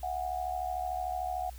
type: tone with amplitude modulation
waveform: sine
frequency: 731 Hz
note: F#5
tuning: 21 cents flat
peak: -28 dBFS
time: 0.03-1.5 s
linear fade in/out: 5 ms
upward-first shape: sine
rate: 73.4 Hz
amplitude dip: 75%
effects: added 60 Hz sine -43 dBFS peak until 1.58 s + white hiss -56 dBFS RMS until 1.58 s